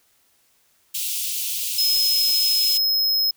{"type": "high-pass noise", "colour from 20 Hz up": "white", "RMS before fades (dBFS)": -26, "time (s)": [0.94, 2.78], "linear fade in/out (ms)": 10, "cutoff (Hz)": 2600, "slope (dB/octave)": 48}
{"type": "tone", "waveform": "square", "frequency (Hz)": 5140, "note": "E8", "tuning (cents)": -45, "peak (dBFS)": -18, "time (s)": [1.78, 3.31], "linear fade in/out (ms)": 5}
{"effects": ["white hiss -62 dBFS RMS until 3.36 s"]}